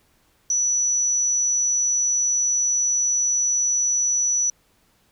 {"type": "tone", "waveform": "sine", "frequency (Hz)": 5920, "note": "F#8", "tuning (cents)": 0, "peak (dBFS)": -18, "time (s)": [0.5, 4.5], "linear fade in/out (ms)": 2, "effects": ["pink hiss -62 dBFS RMS until 5.11 s"]}